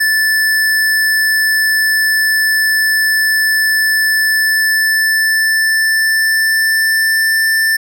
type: tone with pitch glide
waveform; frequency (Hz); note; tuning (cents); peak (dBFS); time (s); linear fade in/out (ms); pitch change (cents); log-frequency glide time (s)
square; 1753 to 1774.4; A6 to A6; -7 to +14; -11; 0-7.77; 10; +21; 4.31-7.42
effects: none